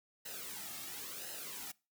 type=noise with flanger; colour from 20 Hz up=white; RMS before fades=-45 dBFS; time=0.25-1.72 s; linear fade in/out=10 ms; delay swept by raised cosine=0.86 to 2.06 ms; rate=0.96 Hz; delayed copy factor=-0.7; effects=noise-tail reverb RT60 0.3 s tail -23 dB re dry